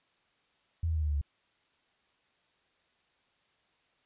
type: tone with pitch steps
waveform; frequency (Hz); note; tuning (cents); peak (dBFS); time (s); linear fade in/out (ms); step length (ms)
sine; 83 / 80.5 / 78.07 / 75.72 / 73.43 / 71.22; E2 / E2 / D#2 / D#2 / D2 / C#2; +12 / -41 / +6 / -47 / 0 / +47; -27; 0.83-1.214; 5; 64
effects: white hiss -71 dBFS RMS until 4.05 s + resampled to 8000 Hz